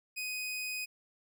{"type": "tone", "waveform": "sawtooth", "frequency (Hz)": 2500, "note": "D#7", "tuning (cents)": 8, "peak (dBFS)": -32, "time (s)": [0.16, 0.86], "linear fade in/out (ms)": 20, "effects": []}